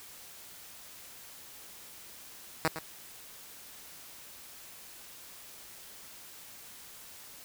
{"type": "tone with echo", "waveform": "5% pulse", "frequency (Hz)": 159.7, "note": "D#3", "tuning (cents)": 45, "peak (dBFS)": -14, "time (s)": [2.65, 2.68], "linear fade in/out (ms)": 0, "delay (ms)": 110, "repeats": 1, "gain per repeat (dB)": -11, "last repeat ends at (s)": 2.79, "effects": ["white hiss -50 dBFS RMS until 7.44 s"]}